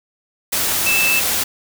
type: tone in noise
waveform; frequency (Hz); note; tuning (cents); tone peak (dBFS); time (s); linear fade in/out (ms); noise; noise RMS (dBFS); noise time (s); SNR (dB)
sine; 2637; E7; 0; -15; 0.86-1.2; 10; white; -19; 0.52-1.44; +1
effects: none